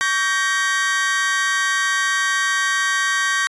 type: chord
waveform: 40% pulse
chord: G diminished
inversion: second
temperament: just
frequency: 1128.9 / 1568 / 1881.6 Hz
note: Db6 / G6 / Bb6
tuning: +31 / 0 / +16 cents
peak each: -23 / -20 / -20 dBFS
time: 0.01-3.47 s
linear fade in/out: 0 ms
effects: resampled to 22050 Hz